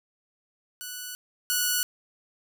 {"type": "tone pair in turn", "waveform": "5% pulse", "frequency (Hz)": [1480, 1471.7], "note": ["F#6", "F#6"], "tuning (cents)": [0, -10], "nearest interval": "unison", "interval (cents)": 10, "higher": "first", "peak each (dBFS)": [-24, -12], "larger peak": "second", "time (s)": [[0.81, 1.15], [1.5, 1.83]], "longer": "first", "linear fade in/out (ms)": 0, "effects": []}